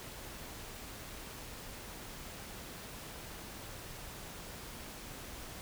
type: silence
effects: pink hiss -47 dBFS RMS until 5.61 s